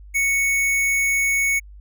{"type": "tone", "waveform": "square", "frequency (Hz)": 2218, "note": "C#7", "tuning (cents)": 0, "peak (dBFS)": -18, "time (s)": [0.14, 1.6], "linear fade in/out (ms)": 20, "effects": ["added 50 Hz sine -39 dBFS peak until 1.8 s"]}